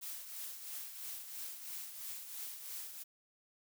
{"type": "noise with tremolo", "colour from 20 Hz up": "blue", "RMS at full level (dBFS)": -43, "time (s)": [0.01, 3.04], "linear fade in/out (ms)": 20, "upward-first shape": "triangle", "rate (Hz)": 3, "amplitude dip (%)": 60, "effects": []}